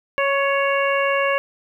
harmonic tone with a mistuned harmonic, 554.4 Hz, C#5, in tune, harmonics 1 / 2 / 3 / 4 / 5, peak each -20 / -23 / -25 / -26 / -27 dBFS, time 0.18-1.38 s, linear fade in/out 0 ms, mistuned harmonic 3, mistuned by +20 cents, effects 9-bit

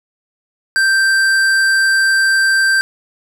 sine tone with hard clipping, 1568 Hz, G6, in tune, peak -12 dBFS, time 0.76-2.81 s, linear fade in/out 0 ms, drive 12 dB, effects none

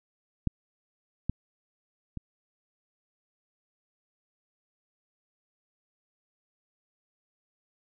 clicks, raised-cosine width 5 ms, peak -13 / -15 / -23 dBFS, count 3, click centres 0.473 / 1.296 / 2.173 s, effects none

